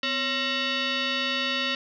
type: tone with frequency modulation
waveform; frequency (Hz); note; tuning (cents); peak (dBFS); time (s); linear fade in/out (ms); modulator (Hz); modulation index
sine; 553; C#5; -4; -24; 0.03-1.75; 2; 807; 4.7
effects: none